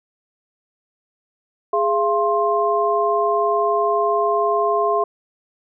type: tone cluster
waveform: sine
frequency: 414 / 683 / 1056 Hz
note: G#4 / F5 / C6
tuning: -5 / -39 / +16 cents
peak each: -20 dBFS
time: 1.73-5.04 s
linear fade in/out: 5 ms
effects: none